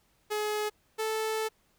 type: tone pair in turn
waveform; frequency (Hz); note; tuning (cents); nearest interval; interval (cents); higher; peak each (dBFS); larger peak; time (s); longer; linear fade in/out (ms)
sawtooth; 422.8 / 438.6; G#4 / A4; +31 / -6; minor second; 63; second; -25 / -25; neither; 0.3-0.7 / 0.98-1.49; second; 20
effects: pink hiss -69 dBFS RMS until 1.78 s